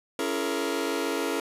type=chord; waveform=sawtooth; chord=A# half-diminished seventh; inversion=first; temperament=just; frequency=279.7 / 335.6 / 419.5 / 466.2 Hz; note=C#4 / E4 / G#4 / A#4; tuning=+16 / +31 / +17 / 0 cents; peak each=-28 dBFS; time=0.19-1.4 s; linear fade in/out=2 ms; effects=resampled to 32000 Hz